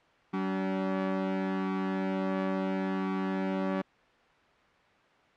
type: tone pair together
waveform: sawtooth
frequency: 190.56 / 286.2 Hz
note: G3 / D4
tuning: -49 / -45 cents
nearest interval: perfect fifth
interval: 704 cents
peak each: -26 / -30 dBFS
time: 0.33-3.82 s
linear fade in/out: 10 ms
effects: white hiss -61 dBFS RMS until 5.36 s + low-pass 2000 Hz 12 dB/octave